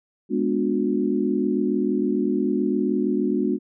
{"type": "chord", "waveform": "sine", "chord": "G# half-diminished seventh", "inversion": "none", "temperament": "equal with one note detuned", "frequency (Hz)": [207.7, 246.9, 293.7, 362.4], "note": ["G#3", "B3", "D4", "F#4"], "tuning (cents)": [0, 0, 0, -36], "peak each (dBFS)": -25, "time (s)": [0.29, 3.59], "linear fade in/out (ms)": 50, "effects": []}